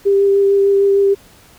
sine tone with vibrato, 396.8 Hz, G4, 21 cents sharp, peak -9 dBFS, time 0.05-1.15 s, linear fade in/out 20 ms, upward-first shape sine, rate 6.6 Hz, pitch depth 11 cents each way, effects pink hiss -46 dBFS RMS until 1.58 s

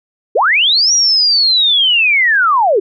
sine linear two-way sweep, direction up then down, 354 to 5800 to 354 Hz, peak -8 dBFS, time 0.35-2.8 s, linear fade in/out 10 ms, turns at 0.93 s, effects none

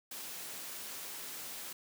white noise, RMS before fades -44 dBFS, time 0.11-1.73 s, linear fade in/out 5 ms, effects high-pass 150 Hz 12 dB/octave

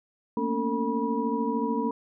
sine tone cluster, 225 / 238.4 / 281.7 / 451.2 / 970 Hz, A3 / A#3 / C#4 / A4 / B5, +39 / +39 / +28 / +44 / -31 cents, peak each -31 dBFS, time 0.37-1.91 s, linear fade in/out 2 ms, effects none

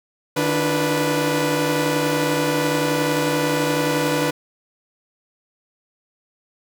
sawtooth tone cluster, 151.6 / 291.7 / 322.2 / 351.5 / 492.1 Hz, D#3 / D4 / E4 / F4 / B4, -45 / -12 / -39 / +11 / -6 cents, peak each -22 / -19 / -27 / -27 / -18 dBFS, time 0.36-4.31 s, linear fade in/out 10 ms, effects none

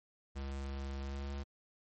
square tone with pitch glide, 68.5 to 69.9 Hz, C#2 to C#2, -20 to +15 cents, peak -39 dBFS, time 0.35-1.44 s, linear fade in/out 20 ms, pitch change +35 cents, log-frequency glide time 1.03-1.32 s, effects MP3 32 kbps

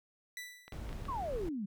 sawtooth tone with exponential decay, 1975.5 Hz, B6, in tune, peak -36 dBFS, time 0.37-0.93 s, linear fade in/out 1 ms, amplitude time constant 120 ms
clicks, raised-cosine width 0.3 ms, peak -33 dBFS, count 5, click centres 0.68 / 0.723 / 0.892 / 0.929 / 1.054 s
brown noise, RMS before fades -42 dBFS, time 0.72-1.49 s, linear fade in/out 2 ms
sine exponential sweep, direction down, 1161 to 186.4 Hz, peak -35 dBFS, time 1.08-1.66 s, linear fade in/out 10 ms
effects none

